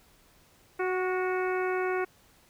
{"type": "harmonic tone with a mistuned harmonic", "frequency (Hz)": 370, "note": "F#4", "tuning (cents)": 0, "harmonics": [1, 2, 3, 4, 5, 6, 7], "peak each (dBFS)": [-28, -35, -37, -36, -41, -40, -46], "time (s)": [0.79, 2.05], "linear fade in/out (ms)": 10, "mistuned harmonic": 4, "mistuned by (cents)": -28, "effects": ["pink hiss -61 dBFS RMS until 2.49 s"]}